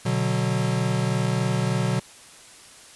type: chord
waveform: square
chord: B minor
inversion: none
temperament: equal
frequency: 123.47 / 146.83 / 185 Hz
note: B2 / D3 / F#3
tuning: 0 / 0 / 0 cents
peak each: -25 / -28 / -27 dBFS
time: 0.05-2 s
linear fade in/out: 10 ms
effects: white hiss -47 dBFS RMS until 2.95 s + resampled to 24000 Hz